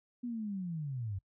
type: linear sweep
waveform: sine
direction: down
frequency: 247.9 to 90.9 Hz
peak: -35 dBFS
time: 0.23-1.19 s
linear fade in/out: 10 ms
effects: noise-tail reverb RT60 0.1 s tail -23 dB re dry